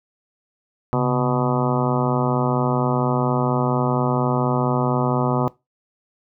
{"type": "harmonic tone with a mistuned harmonic", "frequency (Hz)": 124.3, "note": "B2", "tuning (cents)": 12, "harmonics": [1, 2, 3, 4, 5, 6, 7, 8, 9, 10], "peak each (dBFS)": [-21, -24, -26, -27, -28, -29, -29, -30, -31, -31], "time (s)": [0.93, 5.48], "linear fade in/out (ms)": 0, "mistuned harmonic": 1, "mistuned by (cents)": 140, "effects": ["noise-tail reverb RT60 0.2 s tail -19 dB re dry"]}